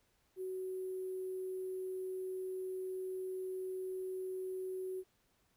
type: tone with sample-and-hold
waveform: sine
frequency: 373.8 Hz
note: F#4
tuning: 18 cents sharp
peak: -38 dBFS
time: 0.36-5.04 s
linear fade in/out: 50 ms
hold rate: 11025 Hz
effects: pink hiss -75 dBFS RMS until 5.56 s

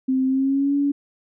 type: tone with pitch glide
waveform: sine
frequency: 261.6 to 283.6 Hz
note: C4 to C#4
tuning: 0 to +40 cents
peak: -17 dBFS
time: 0.08-0.92 s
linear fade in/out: 10 ms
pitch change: +140 cents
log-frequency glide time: 0.26-0.75 s
effects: none

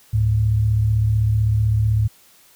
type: tone pair together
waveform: sine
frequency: 72.2 / 108 Hz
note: D2 / A2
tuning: -29 / -32 cents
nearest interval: perfect fifth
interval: 697 cents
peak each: -23 / -15 dBFS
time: 0.13-2.08 s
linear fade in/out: 10 ms
effects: white hiss -52 dBFS RMS until 2.55 s

